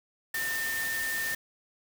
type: tone in noise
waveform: sine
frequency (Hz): 1806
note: A6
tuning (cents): +45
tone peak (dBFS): -30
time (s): 0.34-1.35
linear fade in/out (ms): 5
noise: white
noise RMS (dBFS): -36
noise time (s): 0.34-1.35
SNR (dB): +3
effects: none